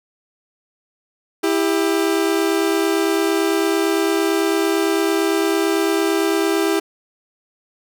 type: tone pair together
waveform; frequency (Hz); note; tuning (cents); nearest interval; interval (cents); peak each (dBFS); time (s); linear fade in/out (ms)
40% pulse; 329.3 / 398.2; E4 / G4; -2 / +27; minor third; 329; -18; 1.43-6.8; 10
effects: none